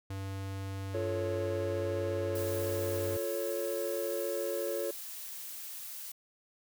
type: tone with pitch glide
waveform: square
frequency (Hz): 97.1 to 96.26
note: G2 to G2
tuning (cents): -16 to -31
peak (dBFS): -37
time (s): 0.1-3.17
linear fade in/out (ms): 5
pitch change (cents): -15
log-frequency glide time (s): 1.05-1.19
type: chord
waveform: triangle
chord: F augmented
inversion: none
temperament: equal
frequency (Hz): 349.2 / 440 / 554.4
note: F4 / A4 / C#5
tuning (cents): 0 / 0 / 0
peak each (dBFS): -36 / -35 / -33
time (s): 0.94-4.91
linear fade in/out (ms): 5
type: noise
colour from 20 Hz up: blue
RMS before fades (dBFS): -43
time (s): 2.35-6.12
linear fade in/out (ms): 5
effects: none